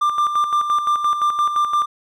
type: tone with tremolo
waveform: triangle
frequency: 1189 Hz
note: D6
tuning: 21 cents sharp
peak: -12 dBFS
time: 0.01-1.86 s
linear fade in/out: 10 ms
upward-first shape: square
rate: 5.8 Hz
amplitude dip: 55%
effects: none